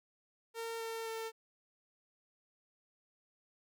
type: tone with pitch steps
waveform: sawtooth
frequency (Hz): 457.2 / 453 / 448.8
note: A#4 / A#4 / A4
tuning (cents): -34 / -50 / +34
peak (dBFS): -35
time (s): 0.54-1.32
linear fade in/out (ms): 50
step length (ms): 260
effects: none